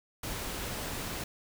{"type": "noise", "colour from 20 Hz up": "pink", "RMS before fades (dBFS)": -37, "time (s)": [0.23, 1.24], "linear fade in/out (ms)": 5, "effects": []}